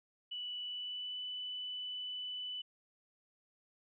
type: tone with pitch glide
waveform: sine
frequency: 2960 to 2989 Hz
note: F#7 to F#7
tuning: 0 to +17 cents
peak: -39 dBFS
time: 0.31-2.62 s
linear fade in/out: 10 ms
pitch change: +17 cents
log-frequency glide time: 0.61-1.19 s
effects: none